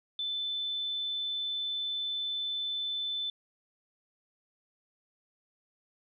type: tone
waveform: sine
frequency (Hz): 3520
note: A7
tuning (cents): 0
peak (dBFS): -31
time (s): 0.19-3.3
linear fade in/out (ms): 2
effects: none